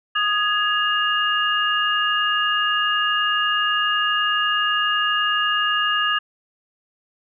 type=tone cluster; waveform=sine; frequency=1239 / 1671 / 2832 Hz; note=D#6 / G#6 / F7; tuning=-8 / +10 / +23 cents; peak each=-22 dBFS; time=0.15-6.19 s; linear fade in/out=10 ms; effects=none